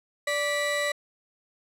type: tone pair together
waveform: 35% pulse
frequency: 584 / 1959.9 Hz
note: D5 / B6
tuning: -10 / -14 cents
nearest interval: octave + major sixth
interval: 2096 cents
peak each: -26 dBFS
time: 0.27-0.92 s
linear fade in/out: 5 ms
effects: low-pass 10000 Hz 12 dB/octave